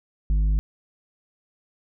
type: tone with tanh clipping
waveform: sine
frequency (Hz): 51.3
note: G#1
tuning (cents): -21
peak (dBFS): -19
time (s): 0.3-0.59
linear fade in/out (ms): 0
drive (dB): 7
effects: none